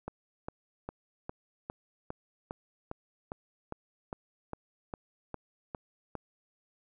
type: click train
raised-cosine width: 1 ms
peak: -23 dBFS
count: 16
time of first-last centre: 0.08-6.153 s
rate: 2.47 Hz
effects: none